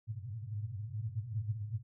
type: band-pass noise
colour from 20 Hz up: pink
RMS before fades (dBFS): -39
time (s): 0.07-1.83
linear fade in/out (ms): 50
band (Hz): 100 to 120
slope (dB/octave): 96
effects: none